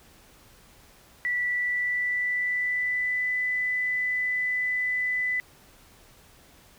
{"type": "tone with pitch glide", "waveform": "sine", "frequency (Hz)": [1959, 1997.9], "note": ["B6", "B6"], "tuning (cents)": [-15, 19], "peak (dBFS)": -24, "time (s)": [1.25, 5.4], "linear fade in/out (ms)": 0, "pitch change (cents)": 34, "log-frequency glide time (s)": [1.37, 3.33], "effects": ["pink hiss -55 dBFS RMS until 6.78 s"]}